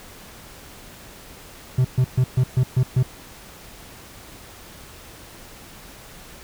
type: tone bursts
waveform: triangle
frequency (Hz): 127.8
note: C3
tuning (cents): -40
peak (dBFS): -12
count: 7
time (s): 1.78-3.029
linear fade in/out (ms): 5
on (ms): 67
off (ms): 130
effects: pink hiss -43 dBFS RMS until 6.43 s